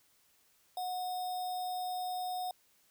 sine tone with sample-and-hold, 730 Hz, F#5, 24 cents flat, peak -34 dBFS, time 0.77-2.51 s, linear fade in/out 2 ms, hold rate 4410 Hz, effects white hiss -69 dBFS RMS until 2.9 s

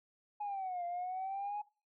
sine exponential two-way sweep, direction down then up, 840 to 692 to 840 Hz, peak -35 dBFS, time 0.4-1.62 s, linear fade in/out 10 ms, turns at 0.85 s, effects noise-tail reverb RT60 0.3 s tail -19 dB re dry + tanh soft clip ceiling -33 dBFS

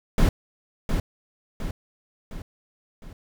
brown noise with echo, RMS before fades -17 dBFS, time 0.18-0.29 s, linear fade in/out 2 ms, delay 710 ms, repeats 4, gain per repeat -6 dB, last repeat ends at 3.13 s, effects none

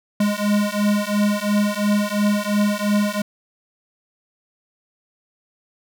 square beating tone pair, 205.2 / 208.1 Hz, G#3 / G#3, -21 / +4 cents, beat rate 2.9 Hz, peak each -21 dBFS, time 0.2-3.22 s, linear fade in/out 5 ms, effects none

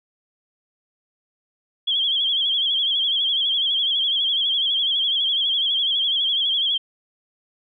sine tone with vibrato, 3264 Hz, G#7, 31 cents flat, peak -18 dBFS, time 1.87-6.78 s, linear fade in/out 10 ms, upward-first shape sine, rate 12 Hz, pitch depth 76 cents each way, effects none

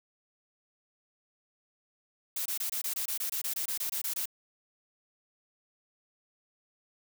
blue noise bursts, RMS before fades -33 dBFS, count 16, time 2.36-4.257 s, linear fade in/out 5 ms, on 97 ms, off 23 ms, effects none

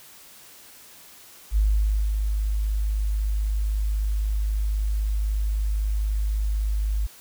sine tone with ADSR envelope, 51.91 Hz, G#1, in tune, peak -16 dBFS, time 1.51-7.07 s, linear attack 55 ms, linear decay 550 ms, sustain -5 dB, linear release 12 ms, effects white hiss -48 dBFS RMS until 7.2 s

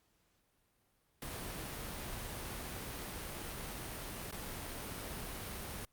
pink noise with dropouts, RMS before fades -43 dBFS, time 1.22-5.85 s, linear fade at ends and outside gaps 2 ms, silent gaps 4.312-4.324 s, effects pink hiss -75 dBFS RMS until 5.92 s + Opus 48 kbps

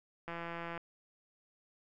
click train, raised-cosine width 0.5 ms, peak -27 dBFS, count 85, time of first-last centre 0.28-0.777 s, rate 169 Hz, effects none

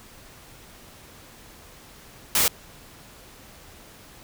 white noise, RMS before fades -20 dBFS, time 2.35-2.48 s, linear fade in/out 2 ms, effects pink hiss -48 dBFS RMS until 4.23 s

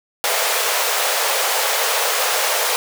pink high-pass noise, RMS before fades -19 dBFS, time 0.24-2.76 s, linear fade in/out 0 ms, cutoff 460 Hz, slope 48 dB/octave, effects none

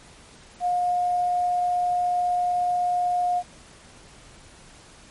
sine tone with quantisation, 714 Hz, F5, 38 cents sharp, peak -20 dBFS, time 0.6-3.43 s, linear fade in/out 50 ms, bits 8, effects pink hiss -49 dBFS RMS until 5.1 s + MP3 48 kbps

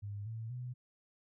sine tone with pitch steps, 102.1 / 112.63 / 124.26 Hz, G#2 / A2 / B2, -29 / +41 / +11 cents, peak -39 dBFS, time 0.02-0.74 s, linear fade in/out 20 ms, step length 240 ms, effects none

